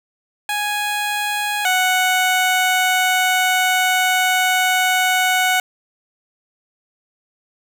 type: tone pair in turn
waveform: 15% pulse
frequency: 830.6 / 740 Hz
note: G#5 / F#5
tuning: 0 / 0 cents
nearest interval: major second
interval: 200 cents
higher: first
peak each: -13 / -8 dBFS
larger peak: second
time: 0.49-1.65 / 1.65-5.6 s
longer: second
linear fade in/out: 2 ms
effects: none